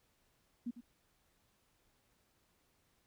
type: tone with echo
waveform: sine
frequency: 239.7 Hz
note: A#3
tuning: 48 cents sharp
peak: -36 dBFS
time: 0.66-0.71 s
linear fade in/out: 10 ms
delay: 100 ms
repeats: 1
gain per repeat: -12 dB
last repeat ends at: 0.81 s
effects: pink hiss -75 dBFS RMS until 3.06 s